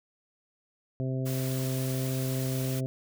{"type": "harmonic tone", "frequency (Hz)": 130.81, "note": "C3", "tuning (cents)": 0, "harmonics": [1, 2, 3, 4, 5], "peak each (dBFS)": [-29, -35, -39, -41, -43], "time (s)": [1, 2.86], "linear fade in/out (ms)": 0}
{"type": "noise", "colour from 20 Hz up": "white", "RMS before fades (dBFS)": -40, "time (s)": [1.25, 2.81], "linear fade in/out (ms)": 20}
{"effects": []}